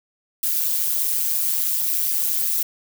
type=noise with amplitude modulation; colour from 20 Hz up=violet; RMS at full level=-18 dBFS; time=0.43-2.63 s; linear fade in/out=5 ms; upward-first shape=sine; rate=160 Hz; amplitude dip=85%; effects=none